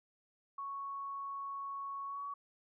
sine tone with pitch glide, 1108.7 to 1126.8 Hz, C#6 to C#6, 0 to +28 cents, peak -39 dBFS, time 0.58-2.34 s, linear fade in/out 5 ms, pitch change +28 cents, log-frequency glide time 2.06-2.22 s, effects none

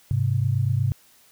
sine tone pair together, 102.45 / 130.81 Hz, G#2 / C3, -23 / 0 cents, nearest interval major third, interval 423 cents, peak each -22 dBFS, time 0.11-0.92 s, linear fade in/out 0 ms, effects white hiss -56 dBFS RMS until 1.31 s

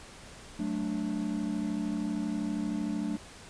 triangle chord, D major, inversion first, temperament equal with one note detuned, 187.15 / 220 / 293.7 Hz, F#3 / A3 / D4, +20 / 0 / 0 cents, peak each -34 / -31 / -32 dBFS, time 0.59-3.17 s, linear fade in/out 5 ms, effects pink hiss -49 dBFS RMS until 3.49 s + resampled to 22050 Hz

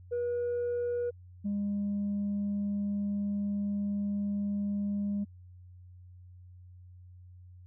sine tone pair in turn, 482.4 / 202.8 Hz, B4 / G#3, -41 / -41 cents, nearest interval octave + minor third, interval 1500 cents, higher first, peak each -27 dBFS, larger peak neither, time 0.11-1.11 / 1.44-5.25 s, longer second, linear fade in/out 20 ms, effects tanh soft clip ceiling -27 dBFS + added 90 Hz sine -49 dBFS peak until 7.66 s

